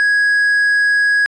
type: tone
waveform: triangle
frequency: 1661.2 Hz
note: G#6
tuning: in tune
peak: -9 dBFS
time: 0-1.26 s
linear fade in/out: 0 ms
effects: resampled to 22050 Hz